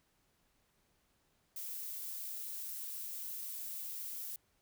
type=noise; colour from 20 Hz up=violet; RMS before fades=-43 dBFS; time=1.56-4.36 s; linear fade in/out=2 ms; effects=pink hiss -75 dBFS RMS until 4.61 s